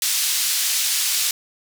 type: band-pass noise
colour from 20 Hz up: pink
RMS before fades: -21 dBFS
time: 0.02-1.31 s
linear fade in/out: 2 ms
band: 3800 to 15000 Hz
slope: 12 dB/octave
effects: none